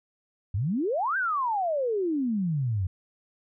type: exponential two-way sweep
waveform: sine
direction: up then down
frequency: 87.2 to 1610 to 87.2 Hz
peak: -24 dBFS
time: 0.54-2.87 s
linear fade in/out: 5 ms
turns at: 1.17 s
effects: none